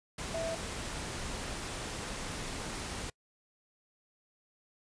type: tone in noise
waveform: sine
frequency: 658 Hz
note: E5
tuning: 3 cents flat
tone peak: -33 dBFS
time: 0.34-0.55 s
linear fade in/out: 5 ms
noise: pink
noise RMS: -39 dBFS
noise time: 0.18-3.1 s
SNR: +3 dB
effects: noise-tail reverb RT60 0.1 s tail -26 dB re dry + resampled to 22050 Hz